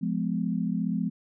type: chord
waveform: sine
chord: F diminished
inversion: none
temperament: just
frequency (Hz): 174.61 / 209.5 / 251.4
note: F3 / Ab3 / Cb4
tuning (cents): 0 / +15 / +31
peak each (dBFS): -29 / -29 / -31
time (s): 0.01-1.1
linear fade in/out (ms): 20
effects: none